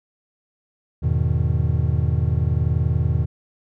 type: chord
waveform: triangle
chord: E major seventh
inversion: none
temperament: just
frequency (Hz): 82.41 / 103.01 / 123.61 / 154.51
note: E2 / G#2 / B2 / D#3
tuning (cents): 0 / -14 / +2 / -12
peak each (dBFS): -19 / -23 / -20 / -23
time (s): 1.02-3.26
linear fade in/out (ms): 20
effects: none